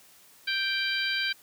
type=harmonic tone; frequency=784 Hz; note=G5; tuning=in tune; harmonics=2 / 3 / 4 / 5 / 6; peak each=-30 / -32 / -33 / -34 / -35 dBFS; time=0.47-1.33 s; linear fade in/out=10 ms; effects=white hiss -56 dBFS RMS until 1.42 s + high-pass 80 Hz 12 dB/octave